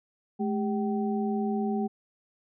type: tone cluster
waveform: sine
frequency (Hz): 213.7 / 398.7 / 768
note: G#3 / G4 / G5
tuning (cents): +50 / +29 / -36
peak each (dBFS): -27 / -32 / -35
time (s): 0.39-1.88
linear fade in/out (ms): 20
effects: none